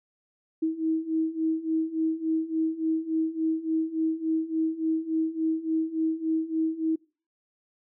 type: beating tone pair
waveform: sine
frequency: 318.4 / 321.9 Hz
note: D#4 / E4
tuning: +40 / -41 cents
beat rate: 3.5 Hz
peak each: -29 / -26 dBFS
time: 0.62-6.96 s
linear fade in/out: 10 ms
effects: noise-tail reverb RT60 0.4 s tail -25 dB re dry